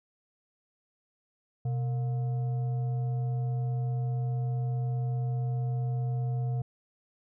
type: tone with frequency modulation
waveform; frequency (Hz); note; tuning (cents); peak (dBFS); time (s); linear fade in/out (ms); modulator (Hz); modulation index
sine; 126.4; B2; +41; -27; 1.65-6.62; 5; 584; 0.24
effects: none